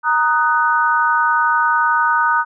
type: chord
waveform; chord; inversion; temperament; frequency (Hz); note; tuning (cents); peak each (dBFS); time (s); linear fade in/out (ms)
sine; D# minor; second; just; 933.4 / 1244.5 / 1493.4; A#5 / D#6 / F#6; +2 / 0 / +16; -17; 0.03-2.45; 50
effects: none